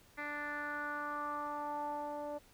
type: tone with low-pass filter sweep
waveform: 10% pulse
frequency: 293.7 Hz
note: D4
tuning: in tune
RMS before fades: -40 dBFS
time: 0.17-2.39 s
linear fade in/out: 20 ms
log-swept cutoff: 2100 to 670 Hz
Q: 4.3
effects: pink hiss -64 dBFS RMS until 2.53 s